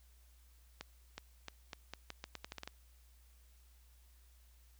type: accelerating click train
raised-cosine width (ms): 0.2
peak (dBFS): -26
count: 13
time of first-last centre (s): 0.81-2.676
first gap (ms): 370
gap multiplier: 0.82
effects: added 60 Hz sine -61 dBFS peak until 4.79 s + white hiss -71 dBFS RMS until 4.79 s